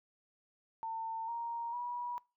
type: tone with pitch steps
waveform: sine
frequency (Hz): 900 / 933.9 / 969.1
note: A5 / A#5 / B5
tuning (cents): +39 / +3 / -33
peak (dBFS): -36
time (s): 0.83-2.18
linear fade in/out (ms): 0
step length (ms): 450
effects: noise-tail reverb RT60 0.3 s tail -24 dB re dry